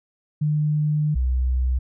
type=tone pair in turn; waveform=sine; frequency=150.8 / 63.4 Hz; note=D3 / B1; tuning=+46 / +46 cents; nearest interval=octave + minor third; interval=1500 cents; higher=first; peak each=-18 dBFS; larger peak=neither; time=0.41-1.15 / 1.15-1.79 s; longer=first; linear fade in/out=10 ms; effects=none